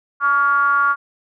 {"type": "ring-modulated tone", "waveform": "triangle", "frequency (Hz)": 136.1, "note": "C#3", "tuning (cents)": -31, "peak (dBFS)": -8, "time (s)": [0.2, 0.96], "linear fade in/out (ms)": 50, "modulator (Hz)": 1270, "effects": []}